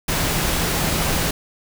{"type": "tone in noise", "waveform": "sine", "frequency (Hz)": 164.81, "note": "E3", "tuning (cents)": 0, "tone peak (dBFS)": -29, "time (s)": [0.08, 1.31], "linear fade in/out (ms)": 5, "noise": "pink", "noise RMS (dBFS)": -21, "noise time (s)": [0.08, 1.31], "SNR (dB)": -11, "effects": []}